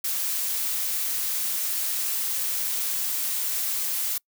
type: noise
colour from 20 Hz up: blue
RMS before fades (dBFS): -27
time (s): 0.04-4.18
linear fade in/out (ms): 5
effects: noise-tail reverb RT60 0.1 s tail -26 dB re dry